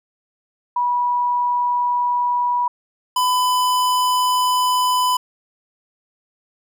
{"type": "tone pair in turn", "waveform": ["sine", "square"], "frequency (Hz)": [975, 1001.8], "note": ["B5", "B5"], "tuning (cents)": [-23, 24], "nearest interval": "unison", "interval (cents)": 47, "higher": "second", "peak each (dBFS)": [-16, -16], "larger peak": "neither", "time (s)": [[0.76, 2.68], [3.16, 5.17]], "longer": "second", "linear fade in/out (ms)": 5, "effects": []}